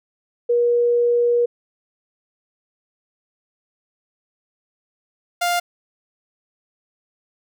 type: tone pair in turn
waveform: sine / sawtooth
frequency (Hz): 478.4 / 700.8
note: A#4 / F5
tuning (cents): +45 / +6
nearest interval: perfect fifth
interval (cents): 661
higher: second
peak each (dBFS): -14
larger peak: neither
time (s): 0.49-1.46 / 5.41-5.6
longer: first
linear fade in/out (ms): 10
effects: none